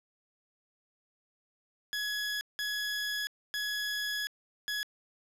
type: tone bursts at uneven times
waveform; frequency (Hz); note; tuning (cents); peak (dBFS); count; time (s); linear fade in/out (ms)
20% pulse; 1683; G#6; +23; -27; 4; 1.93-2.41 / 2.59-3.27 / 3.54-4.27 / 4.68-4.83; 0
effects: low-pass 12000 Hz 12 dB/octave + 9-bit